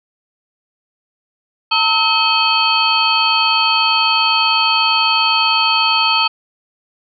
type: tone cluster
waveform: sine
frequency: 907 / 1292 / 2559 / 3140 / 4431 Hz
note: A#5 / E6 / D#7 / G7 / C#8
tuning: -48 / -35 / +48 / +2 / -2 cents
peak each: -18 dBFS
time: 1.71-6.28 s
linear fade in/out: 10 ms
effects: none